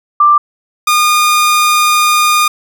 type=tone pair in turn; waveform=sine / sawtooth; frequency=1181 / 1218.4 Hz; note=D6 / D#6; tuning=+9 / -37 cents; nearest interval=minor second; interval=54 cents; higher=second; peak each=-4 dBFS; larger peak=neither; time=0.2-0.38 / 0.87-2.48 s; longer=second; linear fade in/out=5 ms; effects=none